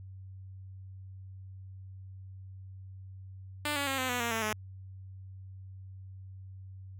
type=tone with pitch steps; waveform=5% pulse; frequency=296 / 282.6 / 269.9 / 257.7 / 246 / 234.9 / 224.3 / 214.2 Hz; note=D4 / C#4 / C#4 / C4 / B3 / A#3 / A3 / A3; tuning=+14 / +34 / -46 / -26 / -7 / +13 / +34 / -46 cents; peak=-19 dBFS; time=3.65-4.53 s; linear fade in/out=2 ms; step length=110 ms; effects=added 95 Hz sine -44 dBFS peak until 6.99 s